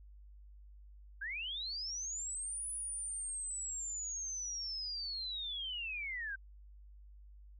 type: linear two-way sweep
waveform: sine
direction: up then down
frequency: 1529 to 9956 to 1529 Hz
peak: -38 dBFS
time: 1.21-6.36 s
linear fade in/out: 10 ms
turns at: 2.68 s
effects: added 50 Hz sine -53 dBFS peak until 7.59 s